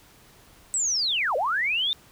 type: linear two-way sweep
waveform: sine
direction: down then up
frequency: 8070 to 473 to 3679 Hz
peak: -22 dBFS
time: 0.74-1.93 s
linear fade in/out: 0 ms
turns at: 1.36 s
effects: pink hiss -54 dBFS RMS until 2.11 s